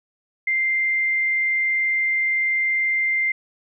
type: tone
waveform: sine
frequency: 2093 Hz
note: C7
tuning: in tune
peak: -18 dBFS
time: 0.47-3.32 s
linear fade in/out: 5 ms
effects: none